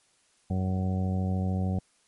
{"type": "harmonic tone", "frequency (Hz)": 93.4, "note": "F#2", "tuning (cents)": 17, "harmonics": [1, 2, 3, 4, 5, 6, 7, 8], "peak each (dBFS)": [-27, -29, -42, -45, -43, -43, -51, -41], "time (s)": [0.5, 1.79], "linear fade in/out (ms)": 5, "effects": ["white hiss -66 dBFS RMS until 2.07 s", "MP3 48 kbps"]}